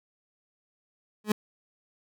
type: tone with exponential growth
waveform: 30% pulse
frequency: 211.8 Hz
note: G#3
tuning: 34 cents sharp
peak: -16 dBFS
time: 1.24-1.32 s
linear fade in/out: 5 ms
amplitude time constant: 16 ms
effects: none